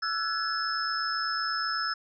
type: tone cluster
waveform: sine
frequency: 1328 / 1476 / 1695 / 5210 Hz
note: E6 / F#6 / G#6 / E8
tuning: +12 / -5 / +35 / -21 cents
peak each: -31 / -35 / -35 / -32 dBFS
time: 0.02-1.94 s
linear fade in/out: 10 ms
effects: none